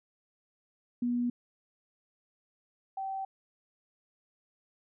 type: tone pair in turn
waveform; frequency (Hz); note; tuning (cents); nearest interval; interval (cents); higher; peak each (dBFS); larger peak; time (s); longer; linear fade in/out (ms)
sine; 242.4 / 772.9; B3 / G5; -32 / -25; octave + minor sixth; 2007; second; -27 / -33; first; 1.02-1.3 / 2.97-3.25; neither; 5
effects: none